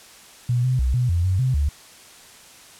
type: tone with pitch steps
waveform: sine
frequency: 122.1 / 128 / 63.3 / 124.1 / 85.8 / 93.2 / 129.5 / 72.2 Hz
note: B2 / C3 / B1 / B2 / F2 / F#2 / C3 / D2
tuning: -19 / -38 / +43 / +9 / -30 / +13 / -17 / -29 cents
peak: -17 dBFS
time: 0.49-1.69 s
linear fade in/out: 5 ms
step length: 150 ms
effects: white hiss -46 dBFS RMS until 2.79 s + low-pass 10000 Hz 12 dB/octave